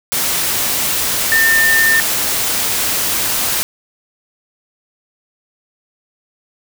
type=tone in noise; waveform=sine; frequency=1803 Hz; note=A6; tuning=42 cents sharp; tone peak=-10 dBFS; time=1.32-2 s; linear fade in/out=0 ms; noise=white; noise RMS=-17 dBFS; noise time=0.12-3.63 s; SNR=+4 dB; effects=none